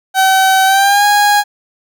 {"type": "tone with pitch glide", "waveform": "30% pulse", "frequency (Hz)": [764, 823.6], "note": ["G5", "G#5"], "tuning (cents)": [-45, -15], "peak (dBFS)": -5, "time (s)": [0.14, 1.44], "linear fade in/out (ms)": 50, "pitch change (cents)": 130, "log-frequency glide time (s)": [0.65, 1.05], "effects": []}